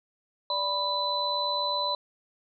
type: tone cluster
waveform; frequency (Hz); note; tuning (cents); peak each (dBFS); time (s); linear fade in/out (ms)
sine; 585 / 987 / 4006; D5 / B5 / B7; -7 / -1 / +24; -33 / -29 / -29; 0.5-1.95; 2
effects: none